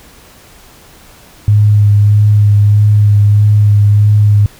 sine tone with vibrato, 103.83 Hz, G#2, in tune, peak -4 dBFS, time 1.48-4.46 s, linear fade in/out 0 ms, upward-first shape sine, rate 1.6 Hz, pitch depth 17 cents each way, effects pink hiss -40 dBFS RMS until 4.59 s

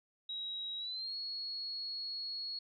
sine tone with pitch glide, 3839 to 4334 Hz, B7 to C#8, -50 to -40 cents, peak -38 dBFS, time 0.29-2.59 s, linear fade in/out 5 ms, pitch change +210 cents, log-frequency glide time 0.78-1.15 s, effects none

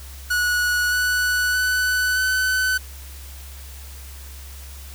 45% pulse tone with pitch steps, 1465 / 1480.3 / 1495.8 / 1511.4 Hz, F#6 / F#6 / F#6 / F#6, -18 / 0 / +18 / +36 cents, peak -18 dBFS, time 0.3-2.78 s, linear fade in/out 10 ms, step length 620 ms, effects added 68 Hz sine -36 dBFS peak until 4.94 s + white hiss -43 dBFS RMS until 4.94 s

